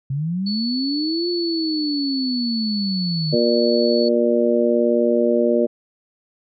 sine linear two-way sweep, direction up then down, 130.81 to 354.1 to 148.9 Hz, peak -20 dBFS, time 0.1-3.35 s, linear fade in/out 5 ms, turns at 1.29 s
sine tone, 4435 Hz, C#8, in tune, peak -25 dBFS, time 0.46-4.09 s, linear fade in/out 10 ms
harmonic tone, 118.7 Hz, A#2, 32 cents sharp, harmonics 2 / 3 / 4 / 5, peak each -20 / -20 / -20 / -20 dBFS, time 3.32-5.67 s, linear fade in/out 20 ms
effects none

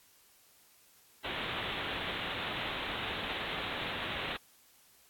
white low-pass noise, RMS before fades -38 dBFS, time 1.24-4.37 s, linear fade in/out 10 ms, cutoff 3800 Hz, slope 96 dB/octave, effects white hiss -63 dBFS RMS until 5.09 s + AAC 64 kbps

